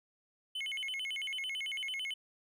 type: tone with vibrato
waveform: triangle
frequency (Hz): 2565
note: E7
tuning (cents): -48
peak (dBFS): -34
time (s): 0.55-2.14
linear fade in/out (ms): 5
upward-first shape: square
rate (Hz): 9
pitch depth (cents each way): 290
effects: none